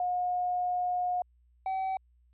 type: tone pair in turn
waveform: sine / triangle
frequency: 720 / 762.8 Hz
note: F#5 / G5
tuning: -47 / -47 cents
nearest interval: minor second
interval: 100 cents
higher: second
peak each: -27 dBFS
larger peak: neither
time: 0-1.22 / 1.66-1.97 s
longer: first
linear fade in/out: 2 ms
effects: added 60 Hz sine -61 dBFS peak until 2.33 s + resampled to 8000 Hz